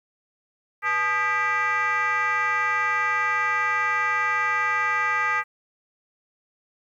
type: tone with frequency modulation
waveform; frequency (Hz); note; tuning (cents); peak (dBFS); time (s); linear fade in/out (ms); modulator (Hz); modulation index
sine; 1602; G6; +37; -19; 0.82-5.44; 50; 371; 1.7
effects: tanh soft clip ceiling -17 dBFS + 10-bit